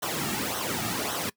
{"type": "noise with flanger", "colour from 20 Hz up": "pink", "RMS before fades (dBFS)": -30, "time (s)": [0.02, 1.3], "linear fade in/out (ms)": 10, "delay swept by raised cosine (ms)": [0.42, 2.02], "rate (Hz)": 1.8, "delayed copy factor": -0.7, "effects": ["noise-tail reverb RT60 0.1 s tail -22 dB re dry", "high-pass 100 Hz 12 dB/octave"]}